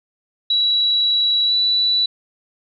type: tone with pitch glide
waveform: sine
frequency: 3910 to 3953 Hz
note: B7 to B7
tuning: -18 to +1 cents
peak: -14 dBFS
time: 0.5-2.06 s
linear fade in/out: 5 ms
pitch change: +19 cents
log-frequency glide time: 1.46-1.53 s
effects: none